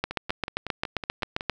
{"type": "two click trains", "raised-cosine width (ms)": 0.3, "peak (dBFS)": [-16, -9], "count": [8, 12], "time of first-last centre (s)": [[0.11, 1.409], [0.04, 1.497]], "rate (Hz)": [5.39, 7.55], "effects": []}